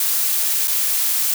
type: noise with dropouts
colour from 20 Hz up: blue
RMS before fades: -19 dBFS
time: 0-1.34 s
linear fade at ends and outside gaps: 2 ms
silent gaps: 0.674-0.679 s
effects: none